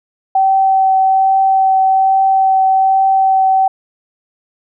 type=tone with vibrato; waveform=sine; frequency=768 Hz; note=G5; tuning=36 cents flat; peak=-8 dBFS; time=0.35-3.68 s; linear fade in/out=5 ms; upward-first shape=triangle; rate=1.2 Hz; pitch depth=10 cents each way; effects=none